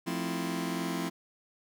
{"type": "chord", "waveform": "sawtooth", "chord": "F major seventh", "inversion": "none", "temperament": "just", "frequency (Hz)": [174.61, 218.3, 261.9, 327.4], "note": ["F3", "A3", "C4", "E4"], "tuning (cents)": [0, -13, 2, -12], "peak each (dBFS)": [-31, -36, -32, -32], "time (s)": [0.06, 1.1], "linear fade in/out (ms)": 20, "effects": []}